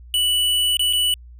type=tone with dropouts; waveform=square; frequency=2960 Hz; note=F#7; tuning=in tune; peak=-17 dBFS; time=0.14-1.14 s; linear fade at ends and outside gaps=1 ms; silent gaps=0.77-0.794 / 0.928-0.933 s; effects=added 60 Hz sine -39 dBFS peak until 1.39 s